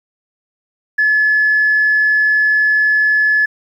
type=tone; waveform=sine; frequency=1716 Hz; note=A6; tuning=44 cents flat; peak=-9 dBFS; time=0.98-3.46 s; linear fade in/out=10 ms; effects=tanh soft clip ceiling -5 dBFS + 8-bit